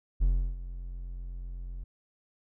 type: tone with ADSR envelope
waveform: triangle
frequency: 44 Hz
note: F1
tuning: 14 cents sharp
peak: -18 dBFS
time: 0.2-1.84 s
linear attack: 24 ms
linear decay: 330 ms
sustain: -16 dB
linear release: 4 ms
effects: none